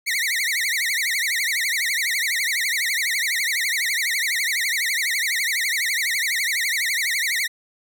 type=tone with vibrato; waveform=sawtooth; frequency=2035 Hz; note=C7; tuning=49 cents flat; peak=-17 dBFS; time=0.06-7.48 s; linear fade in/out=20 ms; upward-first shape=triangle; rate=12 Hz; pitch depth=240 cents each way; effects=none